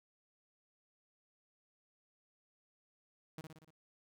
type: tone with echo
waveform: sawtooth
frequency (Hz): 158.2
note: D#3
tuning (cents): +29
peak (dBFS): -40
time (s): 3.38-3.41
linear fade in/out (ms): 2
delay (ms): 59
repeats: 5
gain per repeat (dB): -4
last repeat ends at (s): 3.705
effects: none